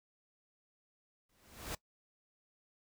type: noise with exponential growth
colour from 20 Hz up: pink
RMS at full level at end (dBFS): -38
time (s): 1.29-1.75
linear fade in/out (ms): 5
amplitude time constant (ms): 99
effects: noise-tail reverb RT60 0.1 s tail -21 dB re dry